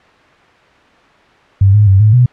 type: tone with pitch steps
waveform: sine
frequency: 97.9 / 104.8 / 96.6 / 107 / 123.9 Hz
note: G2 / G#2 / G2 / A2 / B2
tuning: -2 / +16 / -25 / -48 / +6 cents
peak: -4 dBFS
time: 1.61-2.26 s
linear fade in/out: 5 ms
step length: 130 ms
effects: white hiss -45 dBFS RMS until 2.32 s + low-pass 2000 Hz 12 dB/octave